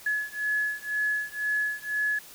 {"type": "beating tone pair", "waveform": "sine", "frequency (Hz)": [1700, 1702], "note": ["G#6", "G#6"], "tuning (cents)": [40, 42], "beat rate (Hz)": 2, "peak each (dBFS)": -29, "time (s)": [0.06, 2.19], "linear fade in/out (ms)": 5, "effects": ["white hiss -48 dBFS RMS until 2.34 s"]}